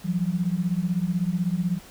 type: beating tone pair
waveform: sine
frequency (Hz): 170 / 186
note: F3 / F#3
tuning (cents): -46 / +9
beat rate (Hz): 16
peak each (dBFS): -25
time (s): 0.04-1.79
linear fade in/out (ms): 20
effects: pink hiss -48 dBFS RMS until 1.9 s